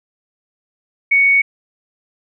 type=tone; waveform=sine; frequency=2227 Hz; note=C#7; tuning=7 cents sharp; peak=-9 dBFS; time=1.11-1.42 s; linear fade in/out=10 ms; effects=none